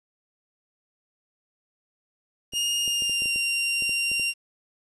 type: tone with pitch glide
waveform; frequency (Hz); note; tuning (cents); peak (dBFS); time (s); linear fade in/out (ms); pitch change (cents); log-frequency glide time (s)
sawtooth; 2840 to 2770; F7 to F7; +28 to -15; -20; 2.52-4.34; 50; -43; 2.8-3.31
type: clicks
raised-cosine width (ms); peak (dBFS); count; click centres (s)
2; -28; 11; 2.536 / 2.878 / 3.022 / 3.096 / 3.221 / 3.258 / 3.36 / 3.823 / 3.894 / 4.116 / 4.197
effects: resampled to 24000 Hz + 9-bit